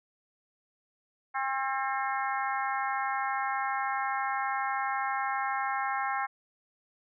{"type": "harmonic tone with a mistuned harmonic", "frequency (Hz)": 267.8, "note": "C4", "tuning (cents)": 40, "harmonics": [3, 4, 5, 6, 7, 8], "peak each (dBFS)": [-32, -34, -36, -38, -39, -40], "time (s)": [1.34, 6.27], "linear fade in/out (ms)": 20, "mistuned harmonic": 7, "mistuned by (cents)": -51, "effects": []}